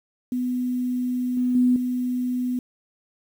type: tone with level steps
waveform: sine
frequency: 249.2 Hz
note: B3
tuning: 16 cents sharp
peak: -22 / -19 / -15 / -22 dBFS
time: 0.32-2.59 s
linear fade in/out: 2 ms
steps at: 1.37 / 1.55 / 1.76 s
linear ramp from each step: 2 ms
effects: 8-bit